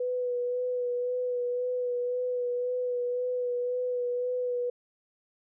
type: tone with vibrato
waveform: sine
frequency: 493.9 Hz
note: B4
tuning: in tune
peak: -27 dBFS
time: 0-4.7 s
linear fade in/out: 5 ms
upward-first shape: sine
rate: 1.9 Hz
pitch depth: 21 cents each way
effects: none